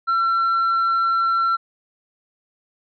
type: tone with tanh clipping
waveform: sine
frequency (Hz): 1353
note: E6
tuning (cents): +45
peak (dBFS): -17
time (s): 0.07-1.57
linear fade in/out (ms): 20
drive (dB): 2
effects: resampled to 11025 Hz